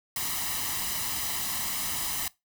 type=noise with comb filter; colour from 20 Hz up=white; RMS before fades=-31 dBFS; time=0.16-2.28 s; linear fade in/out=2 ms; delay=1 ms; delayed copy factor=+0.65; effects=noise-tail reverb RT60 0.2 s tail -21 dB re dry